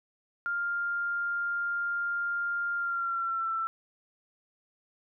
sine tone with pitch glide, 1400 to 1336 Hz, F6 to E6, +4 to +23 cents, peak -28 dBFS, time 0.46-3.67 s, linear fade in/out 0 ms, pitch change -81 cents, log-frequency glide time 2.76-3.52 s, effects none

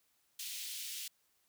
pink high-pass noise, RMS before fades -43 dBFS, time 0.39-1.08 s, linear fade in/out 5 ms, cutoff 2800 Hz, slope 24 dB/octave, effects white hiss -75 dBFS RMS until 1.48 s

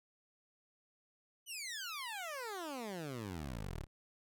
15% pulse exponential sweep, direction down, 3058 to 32.17 Hz, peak -35 dBFS, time 1.46-3.87 s, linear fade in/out 50 ms, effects none

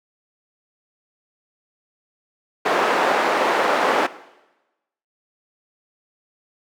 white band-pass noise, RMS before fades -19 dBFS, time 2.65-4.07 s, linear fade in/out 10 ms, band 350 to 1100 Hz, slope 12 dB/octave, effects noise-tail reverb RT60 1.0 s tail -17 dB re dry + high-pass 200 Hz 12 dB/octave

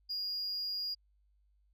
sine tone, 4852 Hz, D#8, 44 cents flat, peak -32 dBFS, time 0.09-0.95 s, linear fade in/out 20 ms, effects tanh soft clip ceiling -33 dBFS + added 50 Hz sine -67 dBFS peak until 1.73 s

